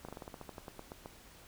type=slowing click train; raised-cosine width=1 ms; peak=-30 dBFS; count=14; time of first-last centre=0.05-1.059 s; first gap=36 ms; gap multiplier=1.12; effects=pink hiss -57 dBFS RMS until 1.47 s